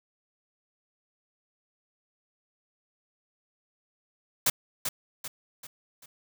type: noise with echo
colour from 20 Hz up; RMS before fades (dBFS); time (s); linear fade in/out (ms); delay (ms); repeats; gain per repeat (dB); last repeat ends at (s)
white; -23; 4.46-4.5; 5; 390; 4; -7; 6.06
effects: none